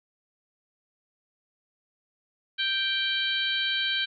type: harmonic tone with a mistuned harmonic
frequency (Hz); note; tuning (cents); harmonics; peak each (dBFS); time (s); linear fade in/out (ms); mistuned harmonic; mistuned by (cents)
784; G5; 0; 2 / 3 / 4 / 5 / 6; -30 / -34 / -28 / -31 / -40; 2.58-4.06; 20; 6; -91
effects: none